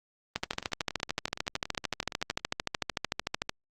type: two click trains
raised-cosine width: 0.2 ms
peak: -20 / -11 dBFS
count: 21 / 43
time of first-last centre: 0.44-2.309 / 0.36-3.494 s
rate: 10.7 / 13.4 Hz
effects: Opus 32 kbps